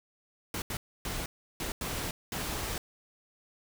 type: noise bursts at uneven times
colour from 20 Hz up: pink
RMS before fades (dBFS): -35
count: 6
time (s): 0.54-0.62 / 0.7-0.77 / 1.05-1.26 / 1.6-1.72 / 1.81-2.11 / 2.32-2.78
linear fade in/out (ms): 2
effects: none